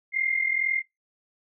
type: tone pair together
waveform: sine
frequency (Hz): 2077 / 2119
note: C7 / C7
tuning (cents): -13 / +21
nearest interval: unison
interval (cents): 34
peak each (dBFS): -28 / -24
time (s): 0.12-0.83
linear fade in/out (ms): 50
effects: noise-tail reverb RT60 0.2 s tail -26 dB re dry